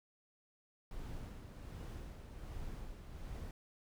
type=noise with tremolo; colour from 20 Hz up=brown; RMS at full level=-45 dBFS; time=0.91-3.51 s; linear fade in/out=2 ms; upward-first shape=sine; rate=1.3 Hz; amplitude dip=45%; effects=none